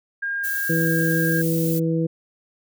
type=tone; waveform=sine; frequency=1614 Hz; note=G#6; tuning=50 cents flat; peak=-23 dBFS; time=0.22-1.42 s; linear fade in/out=10 ms
type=noise; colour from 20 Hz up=violet; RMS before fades=-30 dBFS; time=0.43-1.8 s; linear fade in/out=20 ms
type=harmonic tone; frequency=163.5 Hz; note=E3; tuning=14 cents flat; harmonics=1 / 2 / 3; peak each=-21 / -24 / -26 dBFS; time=0.69-2.07 s; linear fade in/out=10 ms
effects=none